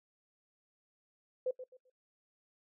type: tone with echo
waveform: sine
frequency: 509 Hz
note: C5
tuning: 48 cents flat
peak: -30 dBFS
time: 1.46-1.51 s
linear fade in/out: 5 ms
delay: 130 ms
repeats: 3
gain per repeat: -12 dB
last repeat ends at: 1.9 s
effects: noise-tail reverb RT60 0.1 s tail -21 dB re dry